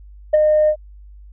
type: tone with ADSR envelope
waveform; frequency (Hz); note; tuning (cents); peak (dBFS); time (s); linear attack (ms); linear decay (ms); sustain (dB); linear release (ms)
sine; 611; D#5; -32; -5; 0.33-0.76; 13; 19; -5; 72
effects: tanh soft clip ceiling -7 dBFS + added 50 Hz sine -38 dBFS peak until 1.32 s